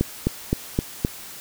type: click train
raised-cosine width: 3 ms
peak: -6 dBFS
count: 5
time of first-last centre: 0.01-1.049 s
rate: 3.85 Hz
effects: white hiss -39 dBFS RMS until 1.4 s